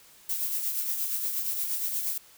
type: noise with tremolo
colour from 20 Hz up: violet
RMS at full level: -28 dBFS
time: 0.29-2.18 s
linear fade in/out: 5 ms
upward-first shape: triangle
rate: 8.5 Hz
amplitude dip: 50%
effects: white hiss -55 dBFS RMS until 2.37 s